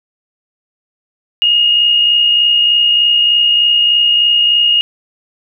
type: tone with amplitude modulation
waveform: sine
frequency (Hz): 2858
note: F7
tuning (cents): +39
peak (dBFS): -6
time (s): 1.42-4.81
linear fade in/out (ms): 0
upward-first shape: sine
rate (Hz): 63.3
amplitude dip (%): 35
effects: none